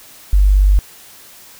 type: tone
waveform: sine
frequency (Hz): 49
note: G1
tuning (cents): 0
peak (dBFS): -7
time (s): 0.33-0.79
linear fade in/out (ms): 0
effects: white hiss -41 dBFS RMS until 1.59 s